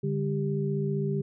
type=tone cluster; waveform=sine; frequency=145.7 / 201.1 / 395.4 Hz; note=D3 / G3 / G4; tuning=-13 / +44 / +15 cents; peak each=-28 / -32 / -31 dBFS; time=0.03-1.22 s; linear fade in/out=10 ms; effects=none